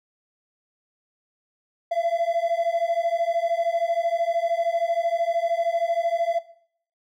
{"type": "beating tone pair", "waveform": "triangle", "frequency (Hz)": [670, 683], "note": ["E5", "F5"], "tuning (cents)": [28, -39], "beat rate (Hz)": 13, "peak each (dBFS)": -22, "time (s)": [1.91, 6.39], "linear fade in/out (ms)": 10, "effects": ["noise-tail reverb RT60 0.6 s tail -17 dB re dry", "tanh soft clip ceiling -12 dBFS"]}